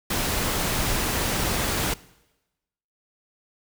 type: noise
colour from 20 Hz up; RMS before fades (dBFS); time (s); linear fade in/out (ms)
pink; -25; 0.1-1.94; 5
effects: noise-tail reverb RT60 1.0 s tail -21 dB re dry